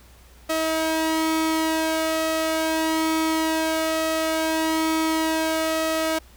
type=tone with flanger; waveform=sawtooth; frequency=319.6 Hz; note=D#4; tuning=47 cents sharp; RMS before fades=-23 dBFS; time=0.49-6.19 s; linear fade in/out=10 ms; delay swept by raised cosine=1.6 to 2.25 ms; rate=0.56 Hz; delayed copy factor=+0.5; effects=added 60 Hz sine -48 dBFS peak until 6.36 s + pink hiss -53 dBFS RMS until 6.36 s